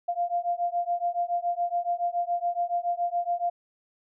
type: beating tone pair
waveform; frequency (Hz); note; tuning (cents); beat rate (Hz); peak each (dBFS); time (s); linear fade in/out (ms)
sine; 694 / 701.1; F5 / F5; -11 / +7; 7.1; -28; 0.08-3.5; 10
effects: none